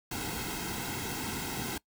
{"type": "noise with comb filter", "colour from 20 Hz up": "pink", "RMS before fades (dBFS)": -36, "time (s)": [0.11, 1.78], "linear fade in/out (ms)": 5, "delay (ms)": 1.7, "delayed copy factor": -0.75, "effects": ["noise-tail reverb RT60 0.1 s tail -22 dB re dry"]}